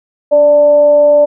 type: tone with frequency modulation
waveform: sine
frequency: 587.3 Hz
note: D5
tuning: in tune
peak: -4 dBFS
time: 0.31-1.26 s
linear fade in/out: 20 ms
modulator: 301 Hz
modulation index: 0.21
effects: none